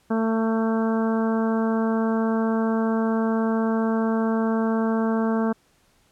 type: harmonic tone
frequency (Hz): 223.7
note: A3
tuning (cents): +29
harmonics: 1 / 2 / 3 / 4 / 5 / 6 / 7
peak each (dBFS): -21 / -27 / -31 / -33 / -35 / -37 / -38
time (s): 0.1-5.53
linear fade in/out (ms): 10
effects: pink hiss -62 dBFS RMS until 6.11 s + low-pass 12000 Hz 12 dB/octave